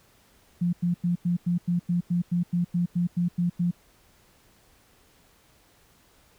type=tone bursts; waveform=sine; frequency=174.61 Hz; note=F3; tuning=in tune; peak=-21 dBFS; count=15; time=0.61-3.712 s; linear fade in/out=10 ms; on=120 ms; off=93 ms; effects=pink hiss -60 dBFS RMS until 6.38 s